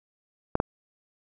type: clicks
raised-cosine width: 1 ms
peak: -9 dBFS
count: 2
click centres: 0.554 / 0.601 s
effects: none